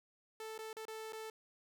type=tone with dropouts; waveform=sawtooth; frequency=440 Hz; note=A4; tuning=in tune; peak=-40 dBFS; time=0.4-1.3 s; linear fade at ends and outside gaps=2 ms; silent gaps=0.579-0.589 / 0.73-0.767 / 0.853-0.881 / 1.124-1.131 s; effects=none